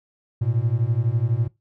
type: beating tone pair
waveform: triangle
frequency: 110 / 122 Hz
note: A2 / B2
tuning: 0 / -21 cents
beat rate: 12 Hz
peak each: -20 dBFS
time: 0.41-1.48 s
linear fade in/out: 10 ms
effects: noise-tail reverb RT60 0.2 s tail -21 dB re dry